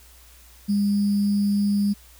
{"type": "tone with sample-and-hold", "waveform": "sine", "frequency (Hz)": 203.1, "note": "G#3", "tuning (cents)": -38, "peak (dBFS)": -18, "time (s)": [0.68, 1.94], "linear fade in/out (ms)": 20, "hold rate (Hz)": 4900, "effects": ["added 60 Hz sine -50 dBFS peak until 2.19 s", "white hiss -52 dBFS RMS until 2.19 s"]}